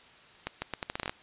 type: accelerating click train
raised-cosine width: 0.3 ms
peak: -16 dBFS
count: 11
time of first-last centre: 0.47-1.095 s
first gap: 150 ms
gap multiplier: 0.78
effects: white hiss -55 dBFS RMS until 1.22 s + resampled to 8000 Hz